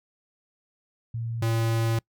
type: tone pair in turn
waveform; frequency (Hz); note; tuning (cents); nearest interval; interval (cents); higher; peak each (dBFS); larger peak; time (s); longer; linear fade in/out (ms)
sine / square; 115.4 / 113.88; A#2 / A#2; -17 / -40; unison; 23; first; -28 / -23; second; 1.14-1.42 / 1.42-1.99; second; 5
effects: noise-tail reverb RT60 0.1 s tail -26 dB re dry